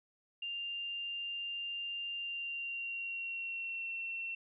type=tone with pitch glide; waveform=sine; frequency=2794 to 2710 Hz; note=F7 to E7; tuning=0 to +47 cents; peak=-37 dBFS; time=0.42-4.35 s; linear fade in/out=5 ms; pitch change=-53 cents; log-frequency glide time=2.14-3.89 s; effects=none